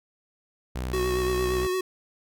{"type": "tone", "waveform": "sawtooth", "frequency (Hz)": 62.9, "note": "B1", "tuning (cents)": 32, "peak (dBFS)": -25, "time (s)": [0.75, 1.67], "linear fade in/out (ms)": 10}
{"type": "tone with vibrato", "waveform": "square", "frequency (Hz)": 370, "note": "F#4", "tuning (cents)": 0, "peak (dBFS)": -25, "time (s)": [0.93, 1.81], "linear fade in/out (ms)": 5, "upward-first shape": "sine", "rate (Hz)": 8.7, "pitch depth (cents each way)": 27}
{"effects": []}